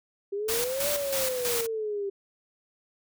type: exponential two-way sweep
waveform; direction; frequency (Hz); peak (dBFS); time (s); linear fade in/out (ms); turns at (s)
sine; up then down; 392 to 589 to 392; -28; 0.32-2.1; 10; 0.9
type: noise with tremolo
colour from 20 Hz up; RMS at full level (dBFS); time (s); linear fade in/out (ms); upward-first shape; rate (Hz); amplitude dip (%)
white; -29; 0.48-1.67; 10; square; 3.1; 60
effects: none